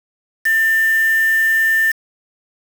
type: tone with quantisation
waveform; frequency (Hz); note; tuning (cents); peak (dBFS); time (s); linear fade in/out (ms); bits
sine; 1791; A6; +30; -12; 0.45-1.92; 10; 4
effects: none